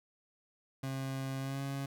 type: tone with pitch glide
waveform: 30% pulse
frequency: 134.1 to 137.79 Hz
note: C3 to C#3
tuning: +43 to -10 cents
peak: -33 dBFS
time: 0.83-1.86 s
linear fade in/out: 5 ms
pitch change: +47 cents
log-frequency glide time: 1.4-1.61 s
effects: none